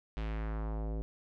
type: tone with low-pass filter sweep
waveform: square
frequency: 54.1 Hz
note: A1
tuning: 29 cents flat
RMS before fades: -36 dBFS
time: 0.17-1.02 s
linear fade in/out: 0 ms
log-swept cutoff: 3400 to 470 Hz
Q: 1.4
effects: none